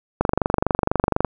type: click train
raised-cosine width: 1 ms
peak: -3 dBFS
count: 26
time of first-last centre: 0.21-1.247 s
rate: 24.1 Hz
effects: none